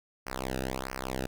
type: tone with flanger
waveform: sawtooth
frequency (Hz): 64.9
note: C2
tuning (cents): -13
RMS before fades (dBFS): -35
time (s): 0.26-1.27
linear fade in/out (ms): 10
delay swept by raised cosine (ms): 0.27 to 0.94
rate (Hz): 1.5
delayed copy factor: -0.95
effects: none